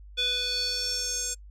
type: tone with band-pass filter sweep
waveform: square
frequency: 493.9 Hz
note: B4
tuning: in tune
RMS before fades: -29 dBFS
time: 0.17-1.35 s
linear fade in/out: 20 ms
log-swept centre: 3300 to 7300 Hz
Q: 5.6
effects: noise-tail reverb RT60 0.1 s tail -25 dB re dry + added 50 Hz sine -44 dBFS peak until 1.5 s